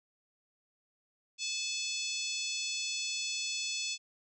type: harmonic tone with a mistuned harmonic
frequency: 864 Hz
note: A5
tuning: 32 cents flat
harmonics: 3 / 4 / 5 / 6 / 7 / 8 / 9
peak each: -39 / -40 / -41 / -42 / -42 / -43 / -44 dBFS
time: 1.38-3.98 s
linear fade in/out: 50 ms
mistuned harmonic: 5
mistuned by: +22 cents
effects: none